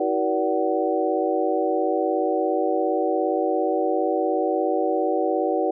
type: tone cluster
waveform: sine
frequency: 322.1 / 379.3 / 478.4 / 576 / 751 Hz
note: E4 / F#4 / A#4 / D5 / F#5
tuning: -40 / +43 / +45 / -34 / +26 cents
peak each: -26 dBFS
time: 0-5.71 s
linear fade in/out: 5 ms
effects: none